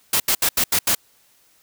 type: noise bursts at uneven times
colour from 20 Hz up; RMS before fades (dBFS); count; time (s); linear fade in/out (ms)
white; -18; 6; 0.13-0.2 / 0.28-0.35 / 0.42-0.49 / 0.57-0.64 / 0.72-0.79 / 0.87-0.95; 5
effects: white hiss -58 dBFS RMS until 1.62 s